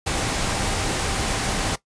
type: tone in noise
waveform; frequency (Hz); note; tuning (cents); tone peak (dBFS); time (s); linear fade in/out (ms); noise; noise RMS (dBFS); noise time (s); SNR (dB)
sine; 784; G5; 0; -35; 0.06-1.76; 10; pink; -24; 0.06-1.76; -14
effects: noise-tail reverb RT60 0.1 s tail -17 dB re dry + resampled to 22050 Hz